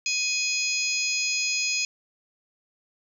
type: harmonic tone with a mistuned harmonic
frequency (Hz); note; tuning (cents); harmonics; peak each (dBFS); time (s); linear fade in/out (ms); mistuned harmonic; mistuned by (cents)
835; G#5; +9; 3 / 4 / 5 / 6 / 7 / 8; -27 / -38 / -34 / -30 / -38 / -29; 0.06-1.85; 2; 7; +34
effects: 9-bit